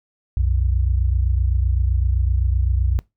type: tone pair together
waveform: sine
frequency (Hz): 62 / 89.8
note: B1 / F2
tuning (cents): +7 / +49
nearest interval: tritone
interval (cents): 642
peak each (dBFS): -17 / -21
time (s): 0.37-2.99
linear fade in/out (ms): 0
effects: noise-tail reverb RT60 0.2 s tail -22 dB re dry